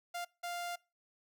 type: tone bursts at uneven times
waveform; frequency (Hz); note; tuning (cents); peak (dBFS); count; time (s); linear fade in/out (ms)
sawtooth; 698.5; F5; 0; -34; 2; 0.14-0.25 / 0.43-0.76; 10
effects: noise-tail reverb RT60 0.3 s tail -24 dB re dry